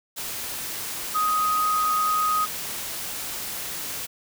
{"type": "tone in noise", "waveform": "sine", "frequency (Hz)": 1252, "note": "D#6", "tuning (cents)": 10, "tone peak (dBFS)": -20, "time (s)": [1.14, 2.46], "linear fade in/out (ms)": 20, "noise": "white", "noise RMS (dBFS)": -32, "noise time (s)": [0.16, 4.07], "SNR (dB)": 9, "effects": []}